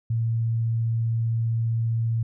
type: tone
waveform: sine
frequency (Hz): 114.4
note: A#2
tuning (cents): -32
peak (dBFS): -21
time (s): 0.1-2.23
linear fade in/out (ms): 5
effects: none